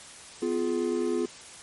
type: chord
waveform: triangle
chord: F diminished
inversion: second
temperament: just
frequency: 251.4 / 349.2 / 419.1 Hz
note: Cb4 / F4 / Ab4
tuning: +31 / 0 / +16 cents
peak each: -29 / -26 / -28 dBFS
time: 0.42-1.26 s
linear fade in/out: 5 ms
effects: white hiss -46 dBFS RMS until 1.62 s + MP3 48 kbps